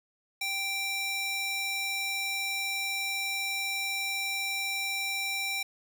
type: tone with high-pass filter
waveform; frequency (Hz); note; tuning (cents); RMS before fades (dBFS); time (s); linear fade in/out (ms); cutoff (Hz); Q
square; 784; G5; 0; -32; 0.41-5.63; 5; 2200; 1.3
effects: none